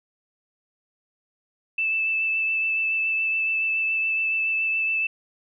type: tone with vibrato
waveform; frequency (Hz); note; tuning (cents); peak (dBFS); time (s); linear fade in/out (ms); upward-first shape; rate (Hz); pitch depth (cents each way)
sine; 2637; E7; 0; -21; 1.78-5.07; 5; triangle; 7.1; 15
effects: none